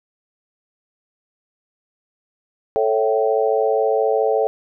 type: chord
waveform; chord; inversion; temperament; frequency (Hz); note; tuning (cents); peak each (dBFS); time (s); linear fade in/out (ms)
sine; A dominant seventh; none; equal with one note detuned; 440 / 554.4 / 659.3 / 772.3; A4 / C#5 / E5 / G5; 0 / 0 / 0 / -26; -18 / -21 / -23 / -23; 2.76-4.47; 0
effects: none